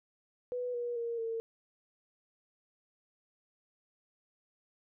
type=tone with pitch steps; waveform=sine; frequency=493.9 / 480.4 / 467.3 / 454.5 Hz; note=B4 / B4 / A#4 / A#4; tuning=0 / -48 / +4 / -44 cents; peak=-33 dBFS; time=0.52-1.4 s; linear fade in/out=0 ms; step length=220 ms; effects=none